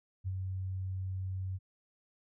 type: tone with ADSR envelope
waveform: sine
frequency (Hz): 94.1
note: F#2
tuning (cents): +30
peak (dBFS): -31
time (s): 0.24-1.59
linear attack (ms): 34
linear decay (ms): 39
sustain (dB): -3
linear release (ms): 35
effects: none